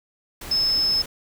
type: tone in noise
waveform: sine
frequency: 5220 Hz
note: E8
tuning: 18 cents flat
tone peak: -18 dBFS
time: 0.51-1.02 s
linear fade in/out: 5 ms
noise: pink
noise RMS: -36 dBFS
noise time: 0.41-1.06 s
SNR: +15 dB
effects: none